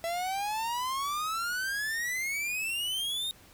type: exponential sweep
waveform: 45% pulse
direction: up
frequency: 662 to 3729 Hz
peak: -30 dBFS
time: 0.04-3.31 s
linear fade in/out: 0 ms
effects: pink hiss -56 dBFS RMS until 3.53 s